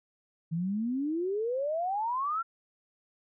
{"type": "exponential sweep", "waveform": "sine", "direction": "up", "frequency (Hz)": [158.1, 1386], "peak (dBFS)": -28, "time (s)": [0.51, 2.43], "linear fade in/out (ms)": 20, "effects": []}